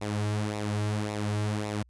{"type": "tone with flanger", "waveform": "sawtooth", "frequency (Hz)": 105, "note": "G#2", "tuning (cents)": 19, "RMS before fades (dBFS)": -30, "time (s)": [0.01, 1.83], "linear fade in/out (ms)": 10, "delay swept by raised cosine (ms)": [0.63, 4.13], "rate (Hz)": 1.8, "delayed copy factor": -0.6, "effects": ["added 60 Hz sine -56 dBFS peak until 1.89 s", "resampled to 24000 Hz"]}